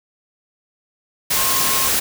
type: tone in noise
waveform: sine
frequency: 1070 Hz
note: C6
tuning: 38 cents sharp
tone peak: -25 dBFS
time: 1.36-1.89 s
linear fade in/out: 10 ms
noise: white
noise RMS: -18 dBFS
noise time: 1.3-2 s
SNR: -10 dB
effects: none